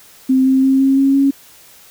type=tone with pitch steps; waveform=sine; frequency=261.6 / 264.3 / 267.1 / 269.9 / 272.7 / 275.6 Hz; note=C4 / C4 / C4 / C#4 / C#4 / C#4; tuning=0 / +18 / +36 / -46 / -28 / -10 cents; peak=-9 dBFS; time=0.29-1.31 s; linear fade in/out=10 ms; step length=170 ms; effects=white hiss -44 dBFS RMS until 1.9 s